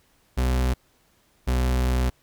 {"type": "tone pair in turn", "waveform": "40% pulse", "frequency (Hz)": [63.1, 62.74], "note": ["B1", "B1"], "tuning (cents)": [38, 28], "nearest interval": "unison", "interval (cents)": 10, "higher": "first", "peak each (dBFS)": [-19, -19], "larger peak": "neither", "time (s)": [[0.37, 0.74], [1.47, 2.1]], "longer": "second", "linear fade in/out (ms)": 10, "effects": ["pink hiss -63 dBFS RMS until 2.22 s"]}